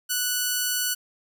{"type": "tone", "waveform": "5% pulse", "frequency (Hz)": 1480, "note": "F#6", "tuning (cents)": 0, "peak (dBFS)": -12, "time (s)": [0.09, 0.95], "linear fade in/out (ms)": 20, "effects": []}